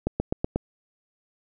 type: accelerating click train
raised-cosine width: 2 ms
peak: -10 dBFS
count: 5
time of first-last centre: 0.07-0.56 s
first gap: 130 ms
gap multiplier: 0.96
effects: none